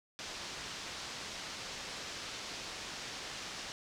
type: low-pass noise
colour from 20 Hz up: white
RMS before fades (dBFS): -44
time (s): 0.19-3.72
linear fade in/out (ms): 0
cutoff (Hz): 6000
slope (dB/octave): 24
effects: none